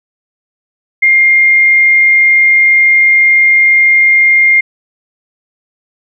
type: tone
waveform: sine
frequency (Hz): 2117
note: C7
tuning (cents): +20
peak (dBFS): -4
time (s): 1.02-4.61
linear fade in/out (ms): 10
effects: none